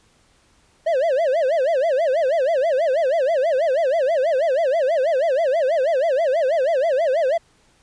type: tone with vibrato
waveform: triangle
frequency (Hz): 588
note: D5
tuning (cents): +2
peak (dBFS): -14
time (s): 0.86-7.38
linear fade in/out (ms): 10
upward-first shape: sine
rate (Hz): 6.2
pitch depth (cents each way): 260
effects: pink hiss -58 dBFS RMS until 7.82 s + resampled to 22050 Hz

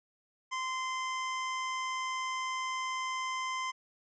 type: tone pair together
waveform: square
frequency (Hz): 1037 / 2074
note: C6 / C7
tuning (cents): -16 / -16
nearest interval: octave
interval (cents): 1200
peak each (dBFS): -35 / -39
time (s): 0.51-3.72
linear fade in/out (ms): 20
effects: resampled to 16000 Hz

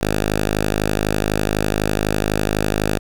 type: tone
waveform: 5% pulse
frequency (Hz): 52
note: G#1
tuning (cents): +3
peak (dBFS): -6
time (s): 0.01-2.99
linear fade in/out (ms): 5
effects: 8-bit

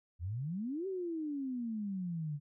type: exponential two-way sweep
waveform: sine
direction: up then down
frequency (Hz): 79.1 to 392 to 141.8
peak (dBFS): -35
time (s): 0.19-2.4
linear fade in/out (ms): 50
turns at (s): 0.87
effects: none

